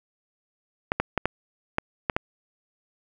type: clicks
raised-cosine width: 0.5 ms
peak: -7 dBFS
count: 7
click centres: 0.919 / 1 / 1.177 / 1.256 / 1.784 / 2.098 / 2.165 s
effects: 8-bit